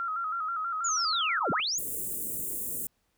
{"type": "tone with vibrato", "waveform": "sine", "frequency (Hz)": 1318.5, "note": "E6", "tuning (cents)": 0, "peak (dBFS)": -29, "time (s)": [0, 1.6], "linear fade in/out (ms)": 0, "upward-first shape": "square", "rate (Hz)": 6.2, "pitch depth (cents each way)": 70}
{"type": "linear two-way sweep", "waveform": "sine", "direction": "down then up", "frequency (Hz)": [7100, 121.3, 7100], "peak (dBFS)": -27, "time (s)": [0.84, 1.79], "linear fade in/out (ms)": 10, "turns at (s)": 1.51}
{"type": "band-stop noise", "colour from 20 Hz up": "white", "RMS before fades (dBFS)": -34, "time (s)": [1.78, 2.87], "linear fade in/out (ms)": 2, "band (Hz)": [510, 7600], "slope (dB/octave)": 48}
{"effects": ["pink hiss -74 dBFS RMS until 3.17 s"]}